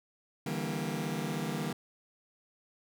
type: chord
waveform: sawtooth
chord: E half-diminished seventh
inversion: third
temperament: just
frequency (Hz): 148.33 / 164.81 / 197.78 / 237.3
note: D3 / E3 / G3 / Bb3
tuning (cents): +18 / 0 / +16 / +31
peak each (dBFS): -34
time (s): 0.46-1.73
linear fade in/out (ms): 5
effects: none